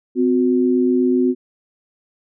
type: tone pair together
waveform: sine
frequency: 256.1 / 364 Hz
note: C4 / F#4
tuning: -37 / -28 cents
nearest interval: tritone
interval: 609 cents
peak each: -15 / -17 dBFS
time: 0.15-1.35 s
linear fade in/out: 50 ms
effects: none